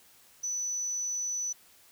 sine tone, 5970 Hz, F#8, 15 cents sharp, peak -30 dBFS, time 0.43-1.53 s, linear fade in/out 10 ms, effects white hiss -59 dBFS RMS until 1.91 s

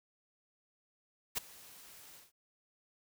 white noise with ADSR envelope, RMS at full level -32 dBFS, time 1.35-2.32 s, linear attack 27 ms, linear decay 10 ms, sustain -23 dB, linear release 160 ms, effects none

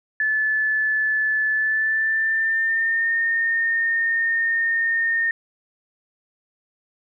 sine tone with pitch glide, 1736 to 1830.7 Hz, A6 to A#6, -24 to -32 cents, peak -18 dBFS, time 0.2-5.31 s, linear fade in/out 2 ms, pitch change +92 cents, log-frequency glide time 1.52-3.12 s, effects none

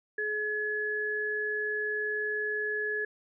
sine tone pair together, 424.8 / 1699 Hz, G#4 / G#6, +39 / +39 cents, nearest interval 2 octaves, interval 2400 cents, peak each -34 / -30 dBFS, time 0.18-3.05 s, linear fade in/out 5 ms, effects none

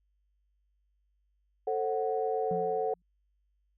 sine chord, F# diminished, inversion first, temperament just, 444 / 532.8 / 740 Hz, A4 / C5 / F#5, +16 / +31 / 0 cents, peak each -30 / -35 / -32 dBFS, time 1.67-2.94 s, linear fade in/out 5 ms
sine tone with exponential decay, 174.61 Hz, F3, in tune, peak -32 dBFS, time 2.51-3.02 s, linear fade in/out 2 ms, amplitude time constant 110 ms
effects tanh soft clip ceiling -16 dBFS + added 50 Hz sine -70 dBFS peak until 3.77 s

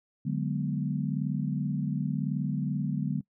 sine chord, G# half-diminished seventh, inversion second, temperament equal, 146.83 / 185 / 207.7 / 246.9 Hz, D3 / F#3 / G#3 / B3, 0 / 0 / 0 / 0 cents, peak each -30 / -33 / -34 / -35 dBFS, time 0.25-3.21 s, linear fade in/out 10 ms, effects noise-tail reverb RT60 0.1 s tail -23 dB re dry

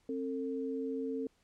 sine tone pair together, 266.9 / 449.6 Hz, C4 / A4, +35 / +37 cents, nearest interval major sixth, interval 902 cents, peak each -36 / -37 dBFS, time 0.09-1.27 s, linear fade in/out 2 ms, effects pink hiss -72 dBFS RMS until 1.43 s + low-pass 9000 Hz 12 dB/octave

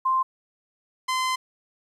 sine / sawtooth tone pair in turn, 1046.5 / 1031.5 Hz, C6 / C6, 0 / -25 cents, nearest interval unison, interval 25 cents, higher first, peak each -19 dBFS, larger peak neither, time 0.05-0.23 / 1.08-1.36 s, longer second, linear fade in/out 10 ms, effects low-pass 9000 Hz 12 dB/octave + 10-bit

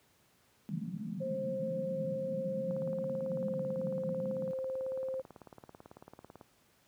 white band-pass noise, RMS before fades -40 dBFS, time 0.69-4.51 s, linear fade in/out 0 ms, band 150 to 220 Hz, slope 48 dB/octave
sine tone with pitch glide, 530 to 524.8 Hz, C5 to C5, +22 to +5 cents, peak -34 dBFS, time 1.2-5.22 s, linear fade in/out 20 ms, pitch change -17 cents, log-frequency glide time 3.18-3.54 s
click train, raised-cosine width 1 ms, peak -35 dBFS, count 68, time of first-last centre 2.71-6.412 s, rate 18.1 Hz
effects pink hiss -68 dBFS RMS until 6.87 s + high-pass 80 Hz 12 dB/octave

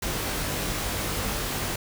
pink noise with comb filter, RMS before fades -29 dBFS, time 0.02-1.76 s, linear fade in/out 5 ms, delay 20 ms, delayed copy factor +0.65, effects none

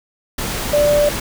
sine tone in noise, 587.3 Hz, D5, in tune, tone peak -11 dBFS, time 0.73-1.09 s, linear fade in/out 5 ms, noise pink, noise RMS -23 dBFS, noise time 0.38-1.2 s, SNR +9 dB, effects none

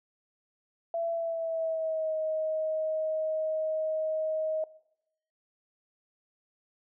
sine tone with pitch glide, 670 to 628.8 Hz, E5 to D#5, +28 to +18 cents, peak -28 dBFS, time 0.94-4.64 s, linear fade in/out 2 ms, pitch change -110 cents, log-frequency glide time 1.12-2.15 s, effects noise-tail reverb RT60 0.8 s tail -20 dB re dry

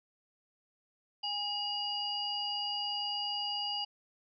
sine tone cluster, 819 / 2879 / 4806 Hz, G#5 / F#7 / D8, -24 / -48 / +39 cents, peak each -39 / -36 / -37 dBFS, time 1.23-3.85 s, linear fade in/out 10 ms, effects none

